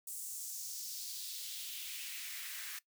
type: noise with high-pass filter sweep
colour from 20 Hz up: white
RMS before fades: -44 dBFS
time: 0.07-2.79 s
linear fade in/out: 5 ms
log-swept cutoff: 8400 to 1600 Hz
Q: 2
effects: noise-tail reverb RT60 0.1 s tail -18 dB re dry